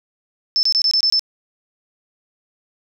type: tone bursts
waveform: sine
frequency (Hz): 5274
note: E8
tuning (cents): 0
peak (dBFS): -13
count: 7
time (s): 0.56-1.194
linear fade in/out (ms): 0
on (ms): 70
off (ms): 24
effects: none